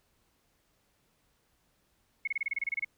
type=tone bursts; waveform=sine; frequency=2187 Hz; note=C#7; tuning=24 cents flat; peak=-28 dBFS; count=12; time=2.25-2.847 s; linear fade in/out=5 ms; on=25 ms; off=27 ms; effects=pink hiss -72 dBFS RMS until 2.97 s